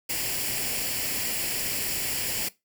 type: noise with comb filter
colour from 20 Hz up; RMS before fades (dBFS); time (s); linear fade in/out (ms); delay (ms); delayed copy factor
white; -29; 0.09-2.49; 10; 0.4; +0.6
effects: noise-tail reverb RT60 0.2 s tail -19 dB re dry